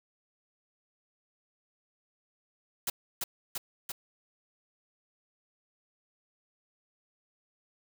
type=noise with echo; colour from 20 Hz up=white; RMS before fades=-31 dBFS; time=2.87-2.9 s; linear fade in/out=5 ms; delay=340 ms; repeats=3; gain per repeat=-2 dB; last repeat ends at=3.92 s; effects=none